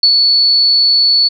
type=tone with ADSR envelope; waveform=sine; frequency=4435 Hz; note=C#8; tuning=in tune; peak=-4 dBFS; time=0.03-1.29 s; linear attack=3 ms; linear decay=74 ms; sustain=-3 dB; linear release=19 ms; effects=none